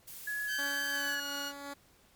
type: noise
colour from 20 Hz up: blue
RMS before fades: -46 dBFS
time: 0.07-1.15 s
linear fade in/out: 10 ms
type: tone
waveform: sine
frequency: 1688 Hz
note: G#6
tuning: 28 cents sharp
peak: -33 dBFS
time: 0.27-1.2 s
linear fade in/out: 5 ms
type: tone with pitch glide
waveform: 15% pulse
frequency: 1548 to 1444.3 Hz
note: G6 to F#6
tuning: -22 to -42 cents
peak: -30 dBFS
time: 0.47-1.53 s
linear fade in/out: 50 ms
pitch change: -120 cents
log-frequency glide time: 0.93-1.21 s
type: tone with tremolo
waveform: 10% pulse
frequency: 282.4 Hz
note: C#4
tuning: 32 cents sharp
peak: -31 dBFS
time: 0.58-1.74 s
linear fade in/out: 10 ms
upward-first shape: sine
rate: 2.8 Hz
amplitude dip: 40%
effects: pink hiss -64 dBFS RMS until 2.15 s + MP3 96 kbps